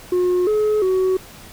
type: tone with pitch steps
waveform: sine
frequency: 360.1 / 425.8 / 374.4 Hz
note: F#4 / G#4 / F#4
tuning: -47 / +43 / +20 cents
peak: -12 dBFS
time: 0.12-1.17 s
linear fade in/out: 5 ms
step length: 350 ms
effects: tanh soft clip ceiling -14 dBFS + pink hiss -41 dBFS RMS until 1.52 s